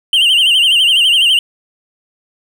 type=tone with vibrato; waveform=triangle; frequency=2960 Hz; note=F#7; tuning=in tune; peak=-6 dBFS; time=0.13-1.39 s; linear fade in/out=2 ms; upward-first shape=sine; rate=12 Hz; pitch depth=120 cents each way; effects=none